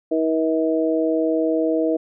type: harmonic tone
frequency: 160 Hz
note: D#3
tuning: 49 cents sharp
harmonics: 2 / 3 / 4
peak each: -20 / -22 / -23 dBFS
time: 0.11-1.97 s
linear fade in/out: 10 ms
effects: none